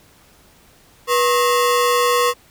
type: ring-modulated tone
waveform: 40% pulse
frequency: 784 Hz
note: G5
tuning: in tune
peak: -10 dBFS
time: 1.07-2.34 s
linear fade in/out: 50 ms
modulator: 297 Hz
effects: pink hiss -51 dBFS RMS until 2.5 s